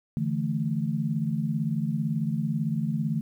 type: chord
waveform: sine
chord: D suspended second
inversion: none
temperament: equal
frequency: 146.83 / 164.81 / 220 Hz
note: D3 / E3 / A3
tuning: 0 / 0 / 0 cents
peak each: -29 dBFS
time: 0.17-3.21 s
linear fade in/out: 0 ms
effects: 10-bit